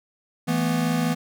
square chord, E suspended fourth, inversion none, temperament equal with one note detuned, 164.81 / 220 / 245 Hz, E3 / A3 / B3, 0 / 0 / -14 cents, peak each -25 / -29 / -25 dBFS, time 0.47-1.15 s, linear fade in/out 20 ms, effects none

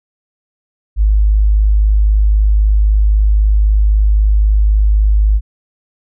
sine tone, 51.91 Hz, G#1, in tune, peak -7 dBFS, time 0.96-5.41 s, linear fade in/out 50 ms, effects none

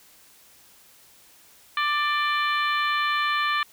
harmonic tone with a mistuned harmonic, 590 Hz, D5, 8 cents sharp, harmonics 2 / 3 / 4 / 5 / 6 / 7, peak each -24 / -27 / -30 / -33 / -34 / -39 dBFS, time 1.77-3.63 s, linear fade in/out 2 ms, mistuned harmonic 5, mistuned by +24 cents, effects white hiss -54 dBFS RMS until 3.72 s

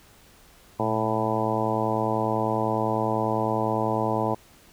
harmonic tone with a mistuned harmonic, 110 Hz, A2, in tune, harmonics 1 / 2 / 3 / 4 / 5 / 6 / 7 / 8 / 9, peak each -31 / -31 / -31 / -31 / -31 / -31 / -31 / -31 / -31 dBFS, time 0.79-4.35 s, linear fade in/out 10 ms, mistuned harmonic 1, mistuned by +91 cents, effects pink hiss -54 dBFS RMS until 4.72 s

